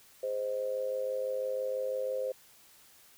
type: tone with amplitude modulation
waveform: sine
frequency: 520 Hz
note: C5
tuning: 11 cents flat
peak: -27 dBFS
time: 0.23-2.32 s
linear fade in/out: 5 ms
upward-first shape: sine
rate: 106 Hz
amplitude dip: 75%
effects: white hiss -59 dBFS RMS until 3.17 s